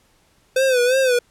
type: tone with vibrato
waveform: square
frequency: 509 Hz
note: C5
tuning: 48 cents flat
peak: -15 dBFS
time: 0.56-1.19 s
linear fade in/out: 5 ms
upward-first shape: sine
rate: 2.9 Hz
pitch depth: 88 cents each way
effects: pink hiss -59 dBFS RMS until 1.3 s + low-pass 12000 Hz 12 dB/octave